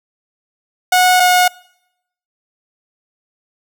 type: tone pair in turn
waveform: sawtooth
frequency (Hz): 731 / 724.7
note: F#5 / F#5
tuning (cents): -21 / -36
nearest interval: unison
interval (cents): 15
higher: first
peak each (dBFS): -5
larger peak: neither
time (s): 0.92-1.2 / 1.2-1.48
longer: neither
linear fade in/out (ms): 5
effects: noise-tail reverb RT60 0.8 s tail -24 dB re dry